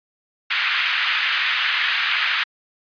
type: band-pass noise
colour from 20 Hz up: pink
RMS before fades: -21 dBFS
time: 0.5-2.44 s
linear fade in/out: 10 ms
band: 1500 to 3400 Hz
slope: 24 dB/octave
effects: resampled to 11025 Hz